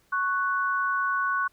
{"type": "tone pair together", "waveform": "sine", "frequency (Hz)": [1106.1, 1485], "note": ["C#6", "F#6"], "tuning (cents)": [-4, 6], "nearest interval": "perfect fourth", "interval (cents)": 510, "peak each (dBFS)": -26, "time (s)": [0.12, 1.48], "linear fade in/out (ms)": 10, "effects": ["pink hiss -65 dBFS RMS until 1.52 s"]}